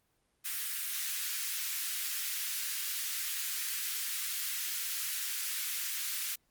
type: high-pass noise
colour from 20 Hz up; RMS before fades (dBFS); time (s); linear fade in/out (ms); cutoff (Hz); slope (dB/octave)
white; -36; 0.44-6.36; 20; 1500; 24
effects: pink hiss -75 dBFS RMS until 6.5 s + Opus 32 kbps